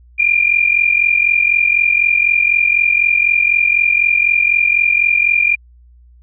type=tone pair together; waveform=sine; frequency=2380 / 2424 Hz; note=D7 / D#7; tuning=+22 / -46 cents; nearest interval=unison; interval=32 cents; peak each=-13 dBFS; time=0.18-5.56 s; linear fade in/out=20 ms; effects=added 60 Hz sine -42 dBFS peak until 6.22 s